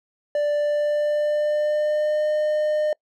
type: tone with pitch glide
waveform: triangle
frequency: 588 to 607.3 Hz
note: D5 to D#5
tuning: +2 to -42 cents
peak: -17 dBFS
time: 0.35-2.93 s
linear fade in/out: 2 ms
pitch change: +56 cents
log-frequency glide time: 0.53-2.27 s
effects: noise-tail reverb RT60 0.1 s tail -26 dB re dry